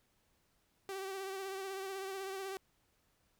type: tone with vibrato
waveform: sawtooth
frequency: 386.2 Hz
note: G4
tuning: 26 cents flat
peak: -36 dBFS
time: 0.89-2.57 s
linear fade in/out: 0 ms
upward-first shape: triangle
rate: 16 Hz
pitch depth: 43 cents each way
effects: pink hiss -75 dBFS RMS until 3.39 s